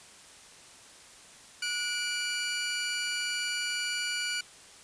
20% pulse tone pair together, 1460 / 2338 Hz, F#6 / D7, -24 / -8 cents, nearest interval minor sixth, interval 816 cents, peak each -28 dBFS, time 1.62-4.41 s, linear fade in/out 5 ms, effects white hiss -52 dBFS RMS until 4.83 s + resampled to 22050 Hz

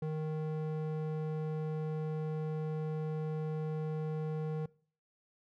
square tone with band-pass filter, 155.56 Hz, D#3, in tune, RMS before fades -36 dBFS, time 0.02-4.66 s, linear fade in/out 5 ms, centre 310 Hz, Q 1.8, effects noise-tail reverb RT60 0.5 s tail -23 dB re dry

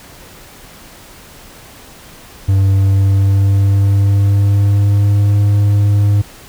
triangle tone with pitch glide, 97.3 to 102.14 Hz, G2 to G#2, -12 to -28 cents, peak -6 dBFS, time 2.48-6.22 s, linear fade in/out 10 ms, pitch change +84 cents, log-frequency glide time 2.74-5.41 s, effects pink hiss -38 dBFS RMS until 6.48 s

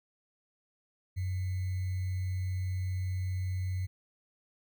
sine tone with sample-and-hold, 92.5 Hz, F#2, in tune, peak -30 dBFS, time 1.16-3.87 s, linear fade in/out 20 ms, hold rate 2100 Hz, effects none

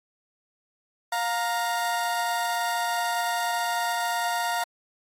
30% pulse tone pair together, 705.5 / 932.3 Hz, F5 / A#5, +17 / 0 cents, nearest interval perfect fourth, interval 483 cents, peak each -25 dBFS, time 1.12-4.64 s, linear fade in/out 5 ms, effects AAC 48 kbps

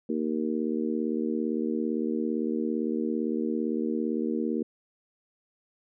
harmonic tone, 77.7 Hz, D#2, 2 cents flat, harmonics 3 / 4 / 5 / 6, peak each -29 / -31 / -33 / -35 dBFS, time 0.09-4.63 s, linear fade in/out 5 ms, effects none

